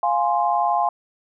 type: chord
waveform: sine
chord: F minor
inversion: none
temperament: equal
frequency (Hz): 698.5 / 830.6 / 1046.5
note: F5 / Ab5 / C6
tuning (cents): 0 / 0 / 0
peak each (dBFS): -21 / -21 / -23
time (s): 0.03-0.89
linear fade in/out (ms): 2
effects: none